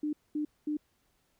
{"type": "tone bursts", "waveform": "sine", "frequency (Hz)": 300, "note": "D4", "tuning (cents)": 37, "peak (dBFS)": -29, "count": 3, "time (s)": [0.03, 0.77], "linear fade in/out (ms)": 5, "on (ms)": 100, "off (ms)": 220, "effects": ["pink hiss -73 dBFS RMS until 1.39 s"]}